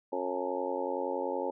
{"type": "harmonic tone with a mistuned harmonic", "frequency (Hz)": 90.7, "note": "F#2", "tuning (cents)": -34, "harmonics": [3, 4, 5, 6, 7, 8, 9, 10], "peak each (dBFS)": [-40, -38, -37, -35, -46, -48, -38, -41], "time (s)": [0.12, 1.51], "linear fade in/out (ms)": 10, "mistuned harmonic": 9, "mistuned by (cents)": 59, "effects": []}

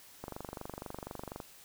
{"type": "click train", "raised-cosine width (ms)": 1, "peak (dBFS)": -26, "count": 29, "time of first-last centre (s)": [0.24, 1.402], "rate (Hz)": 24.1, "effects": ["white hiss -56 dBFS RMS until 1.64 s"]}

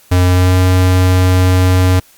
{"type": "tone with pitch glide", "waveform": "square", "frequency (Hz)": [90.3, 91.93], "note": ["F#2", "F#2"], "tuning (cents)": [-42, -11], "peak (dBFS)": -8, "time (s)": [0.11, 2], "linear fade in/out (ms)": 10, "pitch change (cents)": 31, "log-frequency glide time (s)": [0.26, 0.56], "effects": ["white hiss -46 dBFS RMS until 2.17 s", "Opus 48 kbps"]}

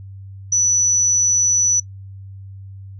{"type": "tone", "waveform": "sine", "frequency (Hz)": 5940, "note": "F#8", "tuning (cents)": 6, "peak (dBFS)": -13, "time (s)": [0.52, 1.8], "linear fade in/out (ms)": 5, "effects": ["noise-tail reverb RT60 0.1 s tail -22 dB re dry", "added 97 Hz sine -33 dBFS peak until 2.99 s"]}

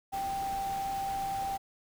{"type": "tone in noise", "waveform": "sine", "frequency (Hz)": 784, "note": "G5", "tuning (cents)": 0, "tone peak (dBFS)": -31, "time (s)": [0.12, 1.58], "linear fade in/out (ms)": 20, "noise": "pink", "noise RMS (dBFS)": -44, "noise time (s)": [0.12, 1.58], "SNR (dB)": 10, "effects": []}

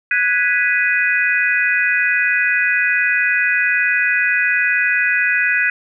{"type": "chord", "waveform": "sine", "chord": "G# minor seventh", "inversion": "third", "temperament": "equal", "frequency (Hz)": [1480, 1661.2, 1975.5, 2489], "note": ["F#6", "G#6", "B6", "D#7"], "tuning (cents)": [0, 0, 0, 0], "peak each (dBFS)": -19, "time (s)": [0.11, 5.7], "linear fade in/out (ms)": 2, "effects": []}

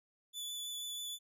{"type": "tone with vibrato", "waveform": "sawtooth", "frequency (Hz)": 3468, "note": "A7", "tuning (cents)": -26, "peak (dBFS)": -37, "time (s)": [0.33, 1.19], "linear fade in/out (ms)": 50, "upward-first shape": "triangle", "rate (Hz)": 6.2, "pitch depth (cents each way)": 13, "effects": []}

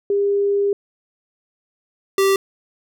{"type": "tone pair in turn", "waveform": ["sine", "square"], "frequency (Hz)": [402.4, 390], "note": ["G4", "G4"], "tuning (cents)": [45, -9], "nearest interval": "minor second", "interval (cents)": 54, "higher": "first", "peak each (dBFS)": [-15, -14], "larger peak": "second", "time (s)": [[0.1, 0.73], [2.18, 2.36]], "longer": "first", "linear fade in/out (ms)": 2, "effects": []}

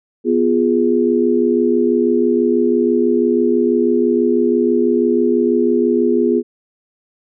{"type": "chord", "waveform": "sine", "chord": "F diminished", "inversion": "second", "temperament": "equal", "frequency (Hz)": [246.9, 349.2, 415.3], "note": ["Cb4", "F4", "Ab4"], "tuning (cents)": [0, 0, 0], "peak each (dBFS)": -16, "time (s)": [0.24, 6.43], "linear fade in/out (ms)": 50, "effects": []}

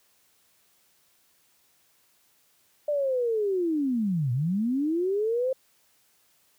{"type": "linear two-way sweep", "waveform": "sine", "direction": "down then up", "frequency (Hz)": [600, 116.54, 532], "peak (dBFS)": -23, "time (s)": [2.88, 5.53], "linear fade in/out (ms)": 5, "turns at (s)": 4.32, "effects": ["white hiss -65 dBFS RMS until 6.58 s", "high-pass 60 Hz 12 dB/octave"]}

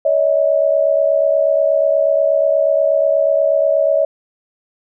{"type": "tone pair together", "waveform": "sine", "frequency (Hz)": [566, 634.3], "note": ["C#5", "D#5"], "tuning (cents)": [36, 33], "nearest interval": "major second", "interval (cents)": 197, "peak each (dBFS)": -14, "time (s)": [0.05, 4.05], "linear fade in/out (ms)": 5, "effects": []}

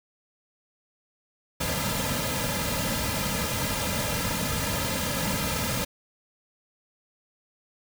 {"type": "noise with comb filter", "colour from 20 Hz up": "pink", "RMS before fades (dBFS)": -28, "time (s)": [1.6, 5.85], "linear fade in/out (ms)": 10, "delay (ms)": 2.7, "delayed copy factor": -0.9, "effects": []}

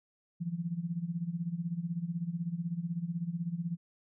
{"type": "tone with tremolo", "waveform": "sine", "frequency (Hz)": 170.3, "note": "F3", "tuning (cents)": -43, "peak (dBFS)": -29, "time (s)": [0.4, 3.77], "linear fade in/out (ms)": 20, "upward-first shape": "sine", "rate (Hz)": 16, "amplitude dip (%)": 80, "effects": []}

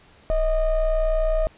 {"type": "ring-modulated tone", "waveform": "triangle", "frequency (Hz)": 302.1, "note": "D4", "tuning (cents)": 49, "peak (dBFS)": -13, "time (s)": [0.3, 1.47], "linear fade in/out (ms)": 0, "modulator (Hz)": 332, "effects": ["pink hiss -53 dBFS RMS until 1.57 s", "resampled to 8000 Hz"]}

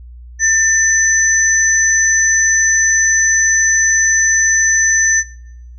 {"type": "tone pair together", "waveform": "sine", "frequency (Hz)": [1793, 6034], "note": ["A6", "F#8"], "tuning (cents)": [32, 33], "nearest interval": "octave + major sixth", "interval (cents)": 2101, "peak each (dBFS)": [-12, -12], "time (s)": [0.39, 5.24], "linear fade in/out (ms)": 50, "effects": ["noise-tail reverb RT60 0.8 s tail -22 dB re dry", "added 60 Hz sine -32 dBFS peak until 5.78 s"]}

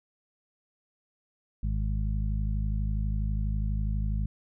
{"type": "harmonic tone", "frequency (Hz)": 52.2, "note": "G#1", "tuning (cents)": 10, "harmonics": [1, 2, 3, 4], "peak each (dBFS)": [-27, -33, -37, -39], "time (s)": [1.63, 4.26], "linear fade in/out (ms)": 5, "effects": []}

